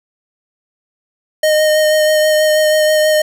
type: tone with vibrato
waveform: square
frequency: 616 Hz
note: D#5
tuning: 17 cents flat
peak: -10 dBFS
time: 1.43-3.22 s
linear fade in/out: 5 ms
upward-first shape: sine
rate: 6.2 Hz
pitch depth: 14 cents each way
effects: none